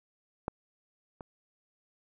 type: clicks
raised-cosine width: 1 ms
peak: -17 / -28 dBFS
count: 2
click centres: 0.481 / 1.208 s
effects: none